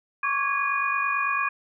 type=tone cluster; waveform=sine; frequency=1101 / 1150 / 1653 / 2454 Hz; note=C#6 / D6 / G#6 / D#7; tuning=-12 / -37 / -9 / -25 cents; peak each=-28 dBFS; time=0.23-1.49 s; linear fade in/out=5 ms; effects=none